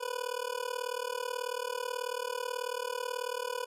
25% pulse tone with amplitude modulation, 493.9 Hz, B4, in tune, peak -26 dBFS, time 0-3.66 s, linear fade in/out 20 ms, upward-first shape sine, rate 38.3 Hz, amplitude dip 95%, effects resampled to 32000 Hz

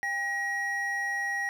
triangle tone pair together, 798.9 / 1900 Hz, G5 / A#6, +33 / +33 cents, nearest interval octave + minor third, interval 1500 cents, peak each -34 / -27 dBFS, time 0.03-1.49 s, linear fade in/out 0 ms, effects none

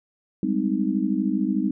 sine chord, Ab major seventh, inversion third, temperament just, 194.67 / 207.7 / 259.6 / 311.5 Hz, G3 / Ab3 / C4 / Eb4, -12 / 0 / -13 / +2 cents, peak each -26 dBFS, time 0.43-1.71 s, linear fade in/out 2 ms, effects none

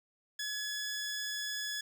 15% pulse tone, 1697 Hz, G#6, 37 cents sharp, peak -29 dBFS, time 0.39-1.81 s, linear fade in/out 5 ms, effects none

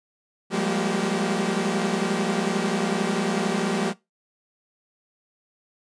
sawtooth tone cluster, 175 / 197.3 / 208.4 / 232.7 / 383.2 Hz, F3 / G3 / G#3 / A#3 / G4, +4 / +11 / +6 / -3 / -39 cents, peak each -25 dBFS, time 0.5-3.94 s, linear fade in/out 50 ms, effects noise-tail reverb RT60 0.2 s tail -19 dB re dry + resampled to 22050 Hz

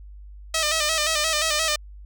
5% pulse tone with vibrato, 622.3 Hz, D#5, in tune, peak -9 dBFS, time 0.54-1.76 s, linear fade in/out 5 ms, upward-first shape square, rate 5.7 Hz, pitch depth 59 cents each way, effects added 50 Hz sine -39 dBFS peak until 2.05 s

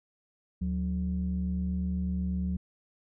sine tone pair together, 75.1 / 183.22 Hz, D2 / F#3, +39 / -17 cents, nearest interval octave + minor third, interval 1544 cents, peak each -30 / -29 dBFS, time 0.61-2.57 s, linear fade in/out 10 ms, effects tanh soft clip ceiling -22 dBFS

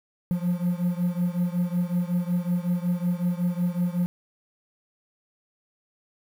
triangle beating tone pair, 174.61 / 180.01 Hz, F3 / F#3, 0 / -47 cents, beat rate 5.4 Hz, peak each -23 / -25 dBFS, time 0.31-4.06 s, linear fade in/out 0 ms, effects 8-bit

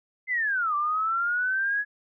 sine linear two-way sweep, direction down then up, 2083 to 1163 to 1688 Hz, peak -23 dBFS, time 0.27-1.85 s, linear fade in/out 50 ms, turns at 0.75 s, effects none

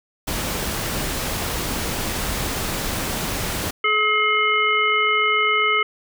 pink noise, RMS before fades -25 dBFS, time 0.27-3.71 s, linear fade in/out 10 ms
harmonic tone, 426.4 Hz, G#4, 46 cents sharp, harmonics 1 / 3 / 5 / 7, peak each -26 / -20 / -19 / -25 dBFS, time 3.84-5.83 s, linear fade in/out 5 ms
effects none

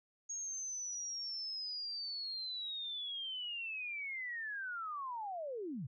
sine linear sweep, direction down, 6600 to 109.7 Hz, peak -39 dBFS, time 0.29-5.87 s, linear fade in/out 10 ms, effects none

